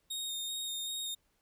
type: tone with vibrato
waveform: sawtooth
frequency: 3704 Hz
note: A#7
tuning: 12 cents flat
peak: -33 dBFS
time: 0.1-1.15 s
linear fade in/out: 10 ms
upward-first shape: square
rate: 2.6 Hz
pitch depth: 13 cents each way
effects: pink hiss -75 dBFS RMS until 1.41 s